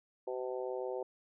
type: harmonic tone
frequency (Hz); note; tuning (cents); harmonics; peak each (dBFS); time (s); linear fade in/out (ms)
127.1; C3; -50; 3 / 4 / 5 / 6 / 7; -39 / -39 / -45 / -48 / -48; 0.27-1.03; 5
effects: none